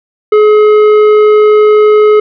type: tone with tanh clipping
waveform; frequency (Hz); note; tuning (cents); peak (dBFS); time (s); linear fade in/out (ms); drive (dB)
triangle; 424.1; G#4; +36; -4; 0.32-2.2; 5; 14
effects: none